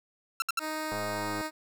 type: tone bursts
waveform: sawtooth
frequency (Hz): 1352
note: E6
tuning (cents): +43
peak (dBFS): -22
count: 3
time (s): 0.4-0.593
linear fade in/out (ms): 2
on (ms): 21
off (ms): 65
type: tone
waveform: 10% pulse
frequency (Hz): 311.1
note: D#4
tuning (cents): 0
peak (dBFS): -24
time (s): 0.59-1.51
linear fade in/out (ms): 50
type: click train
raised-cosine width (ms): 1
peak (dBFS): -23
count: 52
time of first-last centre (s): 0.92-1.41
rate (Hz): 104
effects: none

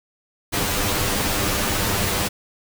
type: noise with comb filter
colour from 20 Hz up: pink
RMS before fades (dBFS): -22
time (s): 0.52-2.29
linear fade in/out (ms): 20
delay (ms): 10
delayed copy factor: +0.75
effects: none

